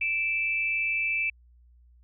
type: tone pair together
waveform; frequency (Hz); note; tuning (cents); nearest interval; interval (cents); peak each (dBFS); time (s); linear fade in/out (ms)
sine; 2341 / 2628; D7 / E7; -6 / -6; major second; 200; -27 / -28; 0.01-1.3; 5
effects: added 60 Hz sine -54 dBFS peak until 2.03 s